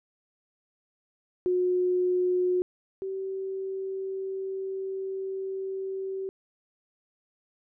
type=tone pair in turn; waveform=sine; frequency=362.5 / 384.1 Hz; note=F#4 / G4; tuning=-35 / -35 cents; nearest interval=minor second; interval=100 cents; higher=second; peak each=-22 / -30 dBFS; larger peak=first; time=1.46-2.62 / 3.02-6.29 s; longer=second; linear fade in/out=0 ms; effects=none